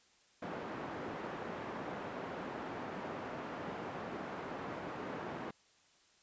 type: band-pass noise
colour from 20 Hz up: pink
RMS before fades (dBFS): -43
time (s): 0.42-5.51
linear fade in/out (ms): 5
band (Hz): 210 to 1400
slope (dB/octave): 12
effects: white hiss -68 dBFS RMS until 6.22 s + resampled to 16000 Hz